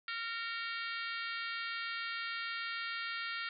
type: harmonic tone with a mistuned harmonic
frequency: 461.1 Hz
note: A#4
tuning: 19 cents flat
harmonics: 3 / 4 / 5 / 6 / 7 / 8 / 9 / 10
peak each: -41 / -43 / -45 / -47 / -48 / -49 / -50 / -51 dBFS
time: 0.08-3.49 s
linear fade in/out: 2 ms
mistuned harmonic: 5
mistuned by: -32 cents
effects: none